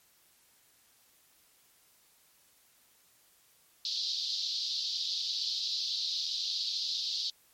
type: band-pass noise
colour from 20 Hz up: white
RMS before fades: -34 dBFS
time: 3.85-7.3 s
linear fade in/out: 2 ms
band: 3700 to 4800 Hz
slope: 48 dB/octave
effects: white hiss -65 dBFS RMS until 7.53 s + MP3 64 kbps